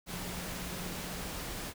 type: tone in noise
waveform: sine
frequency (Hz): 179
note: F3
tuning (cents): +43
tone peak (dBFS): -44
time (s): 0.06-1.31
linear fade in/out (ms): 50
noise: pink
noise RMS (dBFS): -40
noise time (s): 0.06-1.74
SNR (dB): -7
effects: none